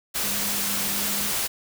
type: tone in noise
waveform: sine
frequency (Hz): 202.6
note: G#3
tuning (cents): -43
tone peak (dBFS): -36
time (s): 0.22-1.33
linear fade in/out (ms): 20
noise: white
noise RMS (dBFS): -26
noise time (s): 0.14-1.48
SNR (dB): -13
effects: none